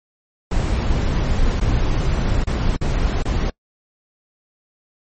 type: noise with dropouts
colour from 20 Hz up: brown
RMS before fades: -18 dBFS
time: 0.51-3.5 s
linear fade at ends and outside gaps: 5 ms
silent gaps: 1.601-1.61 / 2.44-2.47 / 2.765-2.812 / 3.226-3.252 s
effects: noise-tail reverb RT60 0.1 s tail -25 dB re dry + MP3 32 kbps